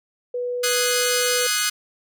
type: tone with pitch glide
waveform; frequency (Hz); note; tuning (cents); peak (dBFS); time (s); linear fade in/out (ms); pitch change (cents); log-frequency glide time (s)
sine; 490.8 to 493.6; B4 to B4; -11 to -1; -23; 0.34-1.47; 5; +10; 0.49-1.17
type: chord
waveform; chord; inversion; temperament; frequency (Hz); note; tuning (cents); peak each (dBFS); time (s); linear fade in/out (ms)
10% pulse; Ab dominant seventh; second; equal; 1244.5 / 1480 / 1661.2 / 2093; Eb6 / Gb6 / Ab6 / C7; 0 / 0 / 0 / 0; -18 / -15 / -19 / -17; 0.63-1.7; 10
effects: none